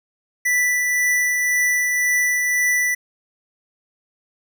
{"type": "tone with tremolo", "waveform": "square", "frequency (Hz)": 1975.5, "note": "B6", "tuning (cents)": 0, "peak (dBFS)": -16, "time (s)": [0.45, 2.95], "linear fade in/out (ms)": 10, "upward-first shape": "triangle", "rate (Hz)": 1.9, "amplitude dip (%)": 30, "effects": []}